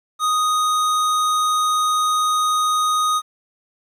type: tone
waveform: square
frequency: 1244.5 Hz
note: D#6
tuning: in tune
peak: -17 dBFS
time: 0.19-3.22 s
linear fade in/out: 50 ms
effects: low-pass 12000 Hz 12 dB/octave + 9-bit